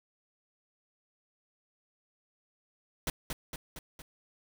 pink noise with echo, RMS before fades -32 dBFS, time 3.07-3.1 s, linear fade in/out 2 ms, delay 230 ms, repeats 4, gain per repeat -4 dB, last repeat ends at 4.02 s, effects none

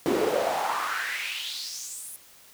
brown noise with high-pass filter sweep, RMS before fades -29 dBFS, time 0.06-2.16 s, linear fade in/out 0 ms, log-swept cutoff 320 to 11000 Hz, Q 4.2, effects white hiss -53 dBFS RMS until 2.53 s

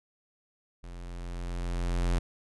square tone with level ramp, 43.65 Hz, F1, in tune, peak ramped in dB -42 to -24 dBFS, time 0.83-2.19 s, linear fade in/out 10 ms, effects resampled to 24000 Hz

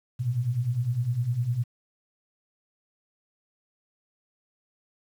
sine beating tone pair, 114 / 123.9 Hz, A#2 / B2, -38 / +6 cents, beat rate 9.9 Hz, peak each -30 / -25 dBFS, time 0.19-1.64 s, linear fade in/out 20 ms, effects 9-bit

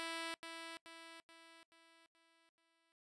5% pulse tone with echo, 329.9 Hz, E4, 1 cent sharp, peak -30 dBFS, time 0-0.34 s, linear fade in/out 0 ms, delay 430 ms, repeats 6, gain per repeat -6 dB, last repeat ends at 2.92 s, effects noise-tail reverb RT60 0.1 s tail -22 dB re dry + resampled to 22050 Hz

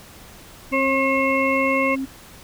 sine tone, 267.3 Hz, C4, 37 cents sharp, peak -23 dBFS, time 0.71-2.06 s, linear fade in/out 20 ms
harmonic tone, 539 Hz, C#5, 49 cents flat, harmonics 1 / 2 / 4 / 5, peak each -22 / -24 / -22 / -29 dBFS, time 0.72-1.96 s, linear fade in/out 20 ms
effects pink hiss -44 dBFS RMS until 2.43 s

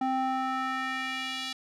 square tone with band-pass filter sweep, 261.6 Hz, C4, in tune, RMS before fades -31 dBFS, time 0.01-1.53 s, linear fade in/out 5 ms, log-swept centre 650 to 3800 Hz, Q 1.8, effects none

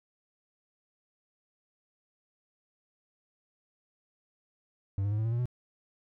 triangle tone with pitch steps, 98 / 101.87 / 105.89 / 110.06 / 114.41 / 118.92 / 123.61 Hz, G2 / G#2 / G#2 / A2 / A#2 / A#2 / B2, 0 / -33 / +34 / +1 / -32 / +35 / +2 cents, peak -25 dBFS, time 4.98-5.456 s, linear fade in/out 0 ms, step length 68 ms, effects none

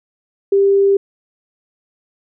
sine tone, 395.7 Hz, G4, 16 cents sharp, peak -9 dBFS, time 0.52-0.97 s, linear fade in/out 5 ms, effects none

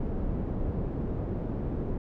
pink low-pass noise, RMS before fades -31 dBFS, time 0-1.98 s, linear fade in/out 5 ms, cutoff 420 Hz, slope 12 dB/octave, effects none

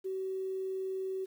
sine tone, 380 Hz, F#4, 46 cents sharp, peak -33 dBFS, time 0.04-1.26 s, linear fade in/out 20 ms, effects 10-bit

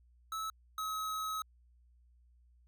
square tone pair in turn, 1302 / 1278.9 Hz, E6 / D#6, -22 / +47 cents, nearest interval unison, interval 31 cents, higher first, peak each -37 / -36 dBFS, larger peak second, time 0.32-0.5 / 0.78-1.42 s, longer second, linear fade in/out 2 ms, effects added 60 Hz sine -62 dBFS peak until 2.67 s

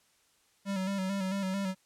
square tone with vibrato, 192.9 Hz, G3, 28 cents flat, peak -31 dBFS, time 0.65-1.75 s, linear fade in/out 50 ms, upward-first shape square, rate 4.5 Hz, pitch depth 43 cents each way, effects white hiss -68 dBFS RMS until 1.85 s + low-pass 10000 Hz 12 dB/octave

